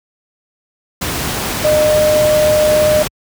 sine tone in noise, 609 Hz, D#5, 37 cents flat, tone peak -9 dBFS, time 1.64-3.03 s, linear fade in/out 10 ms, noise pink, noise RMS -19 dBFS, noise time 1.01-3.08 s, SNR +7 dB, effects high-pass 60 Hz 12 dB/octave

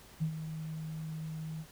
sine tone with ADSR envelope, 158.1 Hz, D#3, 28 cents sharp, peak -27 dBFS, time 0.2-1.66 s, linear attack 24 ms, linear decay 85 ms, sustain -10 dB, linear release 57 ms, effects pink hiss -56 dBFS RMS until 1.71 s

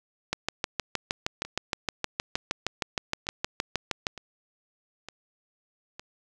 two click trains, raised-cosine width 0.2 ms, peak -22 / -9 dBFS, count 6 / 25, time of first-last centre 1.45-5.995 / 0.33-4.068 s, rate 1.1 / 6.42 Hz, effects none

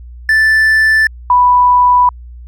triangle / sine tone pair in turn, 1760 / 987.8 Hz, A6 / B5, 0 / 0 cents, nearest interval minor seventh, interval 1000 cents, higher first, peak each -5 dBFS, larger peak neither, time 0.29-1.07 / 1.3-2.09 s, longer second, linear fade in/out 2 ms, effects added 60 Hz sine -29 dBFS peak until 2.47 s

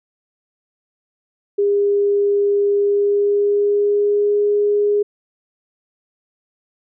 sine tone with pitch glide, 405.1 to 412.4 Hz, G#4 to G#4, -43 to -12 cents, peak -13 dBFS, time 1.58-5.03 s, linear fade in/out 10 ms, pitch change +31 cents, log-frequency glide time 2.77-4.4 s, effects none

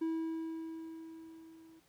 triangle tone with level ramp, 324.7 Hz, E4, 26 cents flat, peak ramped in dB -29 to -54 dBFS, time 0.01-1.8 s, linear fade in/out 10 ms, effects pink hiss -69 dBFS RMS until 1.88 s + high-pass 80 Hz 12 dB/octave

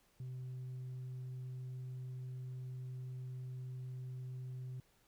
sine tone, 127.8 Hz, C3, 40 cents flat, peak -40 dBFS, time 0.2-4.8 s, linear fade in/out 2 ms, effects tanh soft clip ceiling -41 dBFS + pink hiss -72 dBFS RMS until 5.07 s

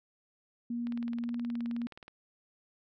sine tone with vibrato, 236.6 Hz, A#3, 26 cents sharp, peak -32 dBFS, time 0.7-1.87 s, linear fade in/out 5 ms, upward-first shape triangle, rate 1.8 Hz, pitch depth 11 cents each way
click train, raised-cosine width 0.3 ms, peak -32 dBFS, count 24, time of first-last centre 0.87-2.081 s, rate 19 Hz
effects none

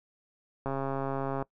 click train, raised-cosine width 1 ms, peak -19 dBFS, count 105, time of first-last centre 0.66-1.425 s, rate 136 Hz, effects noise-tail reverb RT60 0.1 s tail -22 dB re dry

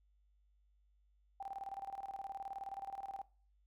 sine tone with tremolo, 784 Hz, G5, in tune, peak -40 dBFS, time 1.4-3.22 s, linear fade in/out 5 ms, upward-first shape square, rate 19 Hz, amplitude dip 75%, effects noise-tail reverb RT60 0.4 s tail -19 dB re dry + added 50 Hz sine -69 dBFS peak until 3.66 s

